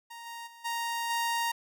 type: tone with level steps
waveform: sawtooth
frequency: 932.3 Hz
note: A#5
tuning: in tune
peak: -39 / -36 / -46 / -27 / -24 dBFS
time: 0.1-1.52 s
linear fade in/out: 10 ms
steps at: 0.25 / 0.46 / 0.64 / 1.09 s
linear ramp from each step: 20 ms
effects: none